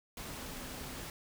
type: tone in noise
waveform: sine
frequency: 253.9 Hz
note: B3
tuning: 48 cents sharp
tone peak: -53 dBFS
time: 0.38-0.99 s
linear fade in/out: 2 ms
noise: pink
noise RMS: -44 dBFS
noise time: 0.17-1.1 s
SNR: -12 dB
effects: none